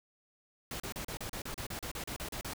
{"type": "noise bursts", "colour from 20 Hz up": "pink", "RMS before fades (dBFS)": -40, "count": 15, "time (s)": [0.71, 2.535], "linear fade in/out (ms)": 2, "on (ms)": 89, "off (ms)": 35, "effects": []}